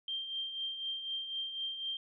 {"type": "tone with tremolo", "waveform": "sine", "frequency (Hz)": 3168, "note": "G7", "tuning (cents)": 18, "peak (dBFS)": -33, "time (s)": [0.08, 1.97], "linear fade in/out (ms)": 2, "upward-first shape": "triangle", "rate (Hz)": 4, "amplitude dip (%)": 60, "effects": []}